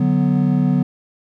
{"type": "chord", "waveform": "triangle", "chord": "B minor", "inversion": "first", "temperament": "equal", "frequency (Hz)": [146.83, 185, 246.9], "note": ["D3", "F#3", "B3"], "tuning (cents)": [0, 0, 0], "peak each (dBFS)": -16, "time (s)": [0, 0.83], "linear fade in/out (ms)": 5, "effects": []}